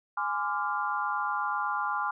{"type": "chord", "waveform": "sine", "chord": "D half-diminished seventh", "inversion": "second", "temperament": "equal with one note detuned", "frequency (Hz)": [830.6, 1026.7, 1174.7, 1396.9], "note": ["Ab5", "C6", "D6", "F6"], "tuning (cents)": [0, -33, 0, 0], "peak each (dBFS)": -33, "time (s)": [0.17, 2.11], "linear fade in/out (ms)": 5, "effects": []}